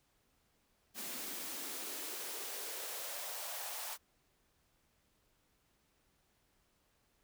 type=noise with high-pass filter sweep; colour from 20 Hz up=white; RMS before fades=-43 dBFS; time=0.94-3.98 s; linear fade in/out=50 ms; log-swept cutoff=210 to 810 Hz; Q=2.6; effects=pink hiss -75 dBFS RMS until 7.23 s